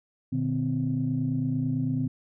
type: tone cluster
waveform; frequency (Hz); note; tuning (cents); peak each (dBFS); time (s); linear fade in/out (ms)
sine; 122 / 151 / 257.2; B2 / D3 / C4; -21 / +48 / -30; -29 / -29 / -27; 0.32-2.08; 10
effects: tanh soft clip ceiling -16 dBFS